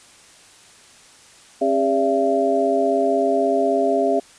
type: harmonic tone with a mistuned harmonic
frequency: 135 Hz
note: C#3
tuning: 45 cents flat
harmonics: 2 / 3 / 4 / 5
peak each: -23 / -21 / -24 / -19 dBFS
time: 1.61-4.2 s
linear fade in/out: 10 ms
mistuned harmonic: 4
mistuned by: +120 cents
effects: white hiss -48 dBFS RMS until 4.38 s + resampled to 22050 Hz